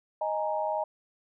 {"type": "chord", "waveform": "sine", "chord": "D# suspended fourth", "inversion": "none", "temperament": "equal", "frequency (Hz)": [622.3, 830.6, 932.3], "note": ["D#5", "G#5", "A#5"], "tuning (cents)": [0, 0, 0], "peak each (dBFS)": [-30, -32, -33], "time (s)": [0.21, 0.84], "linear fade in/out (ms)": 5, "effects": []}